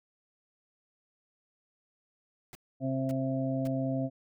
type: noise bursts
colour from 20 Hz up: pink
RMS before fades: -47 dBFS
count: 3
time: 2.53-3.673 s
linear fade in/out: 0 ms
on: 21 ms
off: 540 ms
type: harmonic tone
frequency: 132.7 Hz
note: C3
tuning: 25 cents sharp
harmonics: 1 / 2 / 4 / 5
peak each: -33 / -31 / -39 / -36 dBFS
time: 2.8-4.1 s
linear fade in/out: 50 ms
effects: none